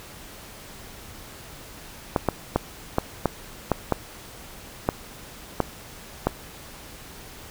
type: clicks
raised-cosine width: 1 ms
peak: -5 dBFS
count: 10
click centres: 2.162 / 2.287 / 2.56 / 2.984 / 3.257 / 3.717 / 3.923 / 4.889 / 5.603 / 6.27 s
effects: pink hiss -43 dBFS RMS until 7.5 s